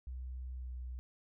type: tone with pitch glide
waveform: sine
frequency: 63.3 to 62.21 Hz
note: B1 to B1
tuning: +43 to +13 cents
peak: -40 dBFS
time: 0.07-0.99 s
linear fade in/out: 0 ms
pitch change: -30 cents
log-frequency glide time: 0.56-0.7 s
effects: none